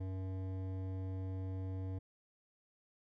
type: tone with hard clipping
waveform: triangle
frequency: 94.3 Hz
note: F#2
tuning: 33 cents sharp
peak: -40 dBFS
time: 0-1.99 s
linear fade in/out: 10 ms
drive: 17 dB
effects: none